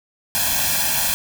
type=noise with comb filter; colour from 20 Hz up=white; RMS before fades=-20 dBFS; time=0.35-1.14 s; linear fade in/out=0 ms; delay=1.2 ms; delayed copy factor=+0.85; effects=none